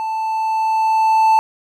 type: tone with level ramp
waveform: triangle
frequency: 882 Hz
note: A5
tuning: 4 cents sharp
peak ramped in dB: -18 to -7 dBFS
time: 0-1.39 s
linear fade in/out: 0 ms
effects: none